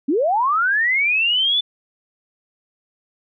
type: linear sweep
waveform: sine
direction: up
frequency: 247.5 to 3520 Hz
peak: -15 dBFS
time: 0.08-1.61 s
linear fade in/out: 10 ms
effects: none